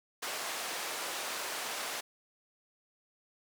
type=band-pass noise; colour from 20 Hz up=pink; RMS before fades=-38 dBFS; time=0.22-2.01 s; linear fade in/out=10 ms; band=610 to 12000 Hz; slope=12 dB/octave; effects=none